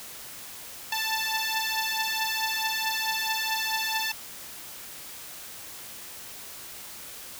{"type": "beating tone pair", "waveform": "10% pulse", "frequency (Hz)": [880, 884.6], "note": ["A5", "A5"], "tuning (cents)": [0, 9], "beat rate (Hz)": 4.6, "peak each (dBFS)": -21, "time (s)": [0.92, 4.12], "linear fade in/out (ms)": 5, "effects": ["white hiss -42 dBFS RMS until 7.39 s"]}